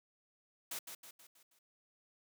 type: noise with echo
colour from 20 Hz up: white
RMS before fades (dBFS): -42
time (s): 0.71-0.79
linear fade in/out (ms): 5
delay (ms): 160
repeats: 5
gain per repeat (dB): -6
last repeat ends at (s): 1.59
effects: high-pass 200 Hz 12 dB/octave